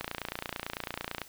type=click train; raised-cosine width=0.3 ms; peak=-17 dBFS; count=36; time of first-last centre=0.01-1.217 s; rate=29 Hz; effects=white hiss -53 dBFS RMS until 1.28 s